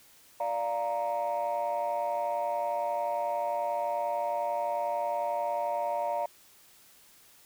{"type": "chord", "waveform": "sine", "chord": "Bb major", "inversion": "first", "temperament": "equal", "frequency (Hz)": [587.3, 698.5, 932.3], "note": ["D5", "F5", "Bb5"], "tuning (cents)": [0, 0, 0], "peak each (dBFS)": -31, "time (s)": [0.4, 6.26], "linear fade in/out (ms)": 5, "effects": ["tanh soft clip ceiling -23 dBFS", "white hiss -58 dBFS RMS until 7.45 s"]}